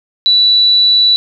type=tone; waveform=sine; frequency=3951 Hz; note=B7; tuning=in tune; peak=-6 dBFS; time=0.26-1.16 s; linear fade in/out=0 ms; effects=8-bit